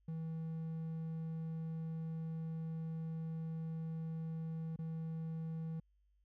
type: tone with dropouts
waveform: triangle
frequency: 161.6 Hz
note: E3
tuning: 34 cents flat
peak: -37 dBFS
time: 0.08-5.8 s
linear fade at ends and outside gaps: 5 ms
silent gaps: 4.762-4.788 s
effects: added 50 Hz sine -70 dBFS peak until 6.24 s